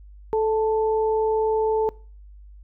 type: tone pair together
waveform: sine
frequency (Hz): 436.6 / 882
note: A4 / A5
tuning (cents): -13 / +4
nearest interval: octave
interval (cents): 1217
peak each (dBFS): -19 / -26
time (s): 0.33-1.89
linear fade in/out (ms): 0
effects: noise-tail reverb RT60 0.4 s tail -23 dB re dry + added 50 Hz sine -42 dBFS peak until 2.63 s